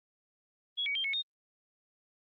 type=tone with pitch steps; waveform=sine; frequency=3344 / 2257 / 3173 / 2199 / 3691 Hz; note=G#7 / C#7 / G7 / C#7 / A#7; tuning=+11 / +31 / +20 / -14 / -18 cents; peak=-30 dBFS; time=0.77-1.225 s; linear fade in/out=20 ms; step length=91 ms; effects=Opus 32 kbps